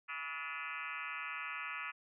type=tone with frequency modulation; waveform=sine; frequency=1889 Hz; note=A#6; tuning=22 cents sharp; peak=-39 dBFS; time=0.08-1.92 s; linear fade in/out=20 ms; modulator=151 Hz; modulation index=5.2; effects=none